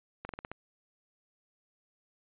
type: slowing click train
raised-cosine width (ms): 0.5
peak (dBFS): -24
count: 6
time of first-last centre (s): 0.25-0.516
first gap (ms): 41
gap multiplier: 1.13
effects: resampled to 8000 Hz